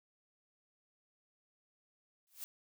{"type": "noise with exponential growth", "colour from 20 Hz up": "blue", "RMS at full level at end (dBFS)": -41, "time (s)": [2.27, 2.44], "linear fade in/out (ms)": 0, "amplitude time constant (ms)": 36, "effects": []}